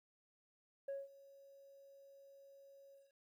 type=tone with ADSR envelope; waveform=sine; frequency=552 Hz; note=C#5; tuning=7 cents flat; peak=-37 dBFS; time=0.88-3.13 s; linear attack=7 ms; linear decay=190 ms; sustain=-22 dB; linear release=190 ms; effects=tanh soft clip ceiling -39 dBFS + 13-bit